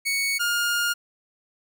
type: tone pair in turn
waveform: sawtooth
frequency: 2224 / 1416.7 Hz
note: C#7 / F6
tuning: +5 / +24 cents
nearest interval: minor sixth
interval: 781 cents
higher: first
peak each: -19 / -18 dBFS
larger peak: second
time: 0.05-0.39 / 0.39-0.94 s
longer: second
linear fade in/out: 20 ms
effects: none